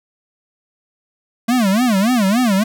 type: tone with vibrato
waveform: square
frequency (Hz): 220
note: A3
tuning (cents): 0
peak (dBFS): -13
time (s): 1.48-2.64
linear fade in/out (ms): 10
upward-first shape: sine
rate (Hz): 3.5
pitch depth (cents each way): 260
effects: none